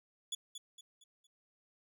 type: tone with echo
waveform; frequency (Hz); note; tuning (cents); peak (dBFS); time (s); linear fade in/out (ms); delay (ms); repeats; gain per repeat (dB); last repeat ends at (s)
25% pulse; 3425; A7; -47; -32; 0.32-0.35; 5; 230; 4; -8; 1.27
effects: none